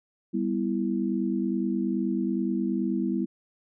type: chord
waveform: sine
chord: E minor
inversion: first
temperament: just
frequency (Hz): 197.78 / 247.2 / 329.6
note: G3 / B3 / E4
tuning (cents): +16 / +2 / 0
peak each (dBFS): -28 / -29 / -29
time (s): 0.33-3.26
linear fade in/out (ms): 20
effects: none